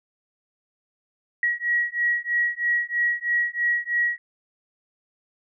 sine beating tone pair, 1909 / 1912.1 Hz, A#6 / A#6, +41 / +43 cents, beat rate 3.1 Hz, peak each -24 dBFS, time 1.43-4.18 s, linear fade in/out 2 ms, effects none

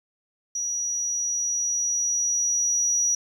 sine tone with level ramp, 5810 Hz, F#8, 32 cents flat, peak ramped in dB -25 to -18 dBFS, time 0.55-3.15 s, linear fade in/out 5 ms, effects tanh soft clip ceiling -16 dBFS + 9-bit

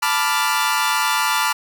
sawtooth chord, B half-diminished seventh, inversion third, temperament equal, 880 / 987.8 / 1174.7 / 1396.9 Hz, A5 / B5 / D6 / F6, 0 / 0 / 0 / 0 cents, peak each -19 dBFS, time 0.02-1.53 s, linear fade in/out 10 ms, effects none

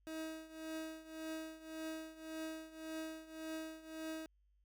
30% pulse tone with tremolo, 318.1 Hz, D#4, 38 cents sharp, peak -38 dBFS, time 0.07-4.26 s, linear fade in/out 0 ms, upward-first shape triangle, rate 1.8 Hz, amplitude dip 85%, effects added 50 Hz sine -70 dBFS peak until 4.64 s

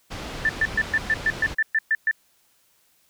pink low-pass noise, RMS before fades -34 dBFS, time 0.1-1.55 s, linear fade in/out 20 ms, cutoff 5000 Hz, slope 12 dB/octave
sine tone bursts, 1771 Hz, A6, 11 cents sharp, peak -17 dBFS, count 11, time 0.45-2.112 s, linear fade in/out 2 ms, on 42 ms, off 120 ms
effects white hiss -63 dBFS RMS until 3.09 s

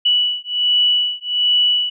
sine beating tone pair, 2951 / 2952.3 Hz, F#7 / F#7, -5 / -4 cents, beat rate 1.3 Hz, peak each -17 dBFS, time 0.05-1.9 s, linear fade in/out 10 ms, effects none

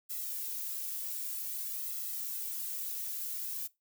violet noise with flanger, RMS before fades -38 dBFS, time 0.09-3.68 s, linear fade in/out 20 ms, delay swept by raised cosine 1.5 to 2.7 ms, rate 0.53 Hz, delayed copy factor +0.8, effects noise-tail reverb RT60 0.2 s tail -20 dB re dry

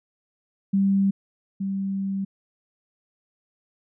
sine tone pair in turn, 196 / 194.87 Hz, G3 / G3, 0 / -10 cents, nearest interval unison, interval 10 cents, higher first, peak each -17 / -24 dBFS, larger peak first, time 0.73-1.11 / 1.6-2.25 s, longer second, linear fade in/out 10 ms, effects none

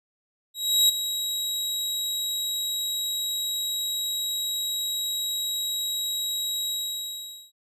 sawtooth tone with ADSR envelope, 3836 Hz, A#7, 49 cents sharp, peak -12 dBFS, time 0.54-7.52 s, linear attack 350 ms, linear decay 11 ms, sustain -11 dB, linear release 820 ms, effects resampled to 32000 Hz

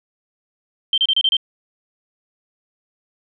sine tone bursts, 3136 Hz, G7, in tune, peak -13 dBFS, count 6, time 0.93-1.368 s, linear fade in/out 2 ms, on 48 ms, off 30 ms, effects none

